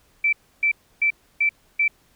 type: tone bursts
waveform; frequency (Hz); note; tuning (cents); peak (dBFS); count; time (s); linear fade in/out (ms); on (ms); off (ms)
sine; 2329; D7; -15; -16; 5; 0.24-1.88; 5; 88; 300
effects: pink hiss -60 dBFS RMS until 2.15 s